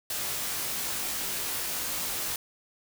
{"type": "noise with comb filter", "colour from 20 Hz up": "white", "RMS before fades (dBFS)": -32, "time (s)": [0.1, 2.36], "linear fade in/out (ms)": 2, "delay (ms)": 19, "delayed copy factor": -0.75, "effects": []}